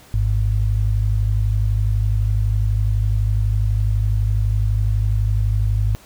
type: tone pair together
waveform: sine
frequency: 52 / 104 Hz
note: G#1 / G#2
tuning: +3 / +3 cents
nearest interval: octave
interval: 1200 cents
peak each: -18 dBFS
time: 0.14-5.95 s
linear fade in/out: 0 ms
effects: pink hiss -47 dBFS RMS until 6.05 s